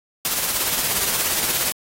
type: noise with tremolo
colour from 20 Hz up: white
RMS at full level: -20 dBFS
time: 0.25-1.72 s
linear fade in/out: 0 ms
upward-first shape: sine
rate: 17 Hz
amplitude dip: 40%
effects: AAC 48 kbps